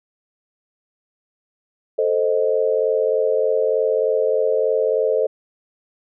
sine chord, A diminished, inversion none, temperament equal, 440 / 523.3 / 622.3 Hz, A4 / C5 / Eb5, 0 / 0 / 0 cents, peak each -19 / -20 / -22 dBFS, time 1.98-5.27 s, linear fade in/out 10 ms, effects none

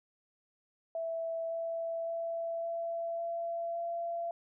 sine tone with pitch steps, 659.3 / 663.5 / 667.7 / 672 / 676.3 / 680.6 Hz, E5 / E5 / E5 / E5 / E5 / F5, 0 / +11 / +22 / +33 / +44 / -45 cents, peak -33 dBFS, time 0.95-4.31 s, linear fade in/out 2 ms, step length 560 ms, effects none

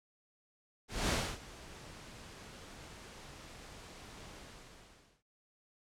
pink noise with ADSR envelope, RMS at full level -31 dBFS, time 0.88-5.23 s, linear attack 220 ms, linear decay 280 ms, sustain -20 dB, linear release 870 ms, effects low-pass 8000 Hz 12 dB/octave

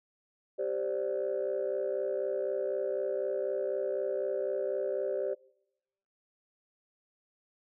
sine chord, G suspended fourth, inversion none, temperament equal, 392 / 523.3 / 587.3 Hz, G4 / C5 / D5, 0 / 0 / 0 cents, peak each -33 dBFS, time 0.58-5.35 s, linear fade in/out 20 ms, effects noise-tail reverb RT60 0.9 s tail -25 dB re dry + tanh soft clip ceiling -23 dBFS

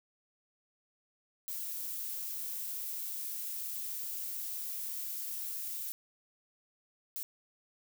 violet noise bursts at uneven times, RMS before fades -39 dBFS, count 2, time 1.48-5.92 / 7.16-7.23 s, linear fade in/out 0 ms, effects none

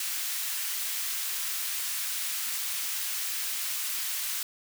white high-pass noise, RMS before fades -32 dBFS, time 0-4.43 s, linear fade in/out 2 ms, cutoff 1500 Hz, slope 12 dB/octave, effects none

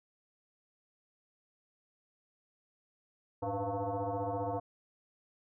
sine tone with frequency modulation, 107 Hz, A2, 48 cents flat, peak -32 dBFS, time 3.42-4.6 s, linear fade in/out 10 ms, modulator 199 Hz, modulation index 4.2, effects none

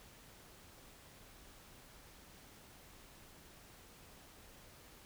silence, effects pink hiss -59 dBFS RMS until 5.05 s

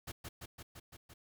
pink noise with echo, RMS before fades -43 dBFS, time 0.07-0.12 s, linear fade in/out 10 ms, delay 170 ms, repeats 6, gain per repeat -2 dB, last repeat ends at 1.14 s, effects none

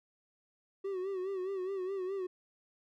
triangle tone with vibrato, 379.9 Hz, F#4, 46 cents sharp, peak -32 dBFS, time 0.84-2.27 s, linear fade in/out 10 ms, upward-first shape sine, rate 4.8 Hz, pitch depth 76 cents each way, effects none

